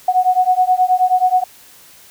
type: beating tone pair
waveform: sine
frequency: 732 / 741.4 Hz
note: F#5 / F#5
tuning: -19 / +3 cents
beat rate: 9.4 Hz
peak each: -14 dBFS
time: 0.08-1.44 s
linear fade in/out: 5 ms
effects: white hiss -44 dBFS RMS until 2.1 s